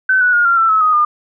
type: tone with pitch steps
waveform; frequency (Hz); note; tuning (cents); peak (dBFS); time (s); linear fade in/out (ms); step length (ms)
sine; 1525 / 1475.6 / 1427.8 / 1381.6 / 1336.8 / 1293.5 / 1251.6 / 1211.1; G6 / F#6 / F6 / F6 / E6 / E6 / D#6 / D#6; -48 / -5 / +38 / -19 / +24 / -33 / +10 / -47; -9; 0.09-1.05; 5; 120
effects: none